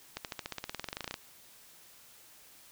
accelerating click train, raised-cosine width 0.2 ms, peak -19 dBFS, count 20, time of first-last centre 0.17-1.141 s, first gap 78 ms, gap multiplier 0.95, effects white hiss -57 dBFS RMS until 2.71 s

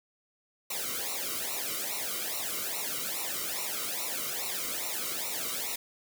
white noise with flanger, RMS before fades -34 dBFS, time 0.7-5.76 s, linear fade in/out 5 ms, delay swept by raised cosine 0.61 to 1.19 ms, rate 2.4 Hz, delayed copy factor -1, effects none

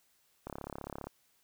click train, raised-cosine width 1 ms, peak -26 dBFS, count 22, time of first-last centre 0.47-1.07 s, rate 35 Hz, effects white hiss -71 dBFS RMS until 1.43 s

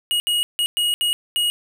square tone bursts at uneven times, 2888 Hz, F#7, 43 cents flat, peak -18 dBFS, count 6, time 0.11-0.2 / 0.27-0.43 / 0.59-0.66 / 0.77-0.94 / 1.01-1.13 / 1.36-1.5 s, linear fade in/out 0 ms, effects none

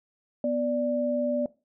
sine tone pair together, 246.9 / 587.2 Hz, B3 / D5, 0 / 0 cents, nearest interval octave + minor third, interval 1500 cents, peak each -28 / -25 dBFS, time 0.44-1.46 s, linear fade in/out 2 ms, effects noise-tail reverb RT60 0.3 s tail -20 dB re dry

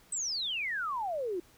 sine exponential sweep, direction down, 8280 to 335.9 Hz, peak -31 dBFS, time 0.12-1.4 s, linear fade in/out 5 ms, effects pink hiss -61 dBFS RMS until 1.57 s

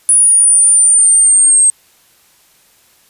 sine exponential sweep, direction down, 9800 to 8372 Hz, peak -5 dBFS, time 0.09-1.7 s, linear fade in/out 0 ms, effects white hiss -50 dBFS RMS until 3.09 s + resampled to 32000 Hz

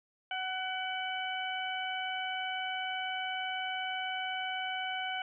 harmonic tone with a mistuned harmonic, 748 Hz, F#5, 19 cents sharp, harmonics 1 / 2 / 3 / 4, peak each -37 / -39 / -41 / -39 dBFS, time 0.31-5.22 s, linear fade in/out 2 ms, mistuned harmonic 3, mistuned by +29 cents, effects none

